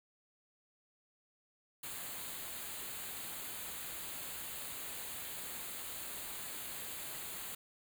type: band-stop noise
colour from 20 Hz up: white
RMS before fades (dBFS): -44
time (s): 1.83-7.55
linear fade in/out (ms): 5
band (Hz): 4600 to 6600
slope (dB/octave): 96
effects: none